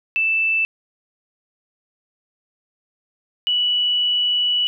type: tone pair in turn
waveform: sine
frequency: 2646 / 2949 Hz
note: E7 / F#7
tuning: +6 / -6 cents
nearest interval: major second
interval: 188 cents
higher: second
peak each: -16 dBFS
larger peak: neither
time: 0.16-0.65 / 3.47-4.67 s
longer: second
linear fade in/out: 0 ms
effects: none